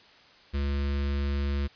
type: tone with notch filter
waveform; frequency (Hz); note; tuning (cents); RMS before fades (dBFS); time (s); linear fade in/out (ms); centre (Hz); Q
square; 70.3; C#2; +25; -28; 0.53-1.68; 20; 760; 1.1
effects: white hiss -55 dBFS RMS until 1.75 s + resampled to 11025 Hz